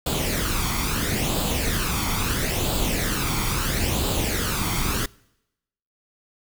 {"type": "noise with flanger", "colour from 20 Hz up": "pink", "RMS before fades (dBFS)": -24, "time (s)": [0.06, 5.06], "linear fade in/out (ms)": 5, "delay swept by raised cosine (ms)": [0.25, 0.9], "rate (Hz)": 0.75, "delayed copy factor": 0.6, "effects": ["noise-tail reverb RT60 0.9 s tail -25 dB re dry"]}